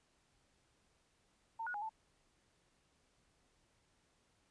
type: tone with pitch steps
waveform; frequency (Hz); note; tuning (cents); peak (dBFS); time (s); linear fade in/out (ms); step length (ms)
sine; 905 / 1456 / 826 / 881; A5 / F#6 / G#5 / A5; +48 / -28 / -10 / +2; -39; 1.59-1.894; 10; 76
effects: pink hiss -75 dBFS RMS until 4.5 s + resampled to 22050 Hz